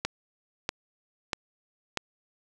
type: click train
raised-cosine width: 0.2 ms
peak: -10 dBFS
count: 4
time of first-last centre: 0.05-1.973 s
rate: 1.56 Hz
effects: none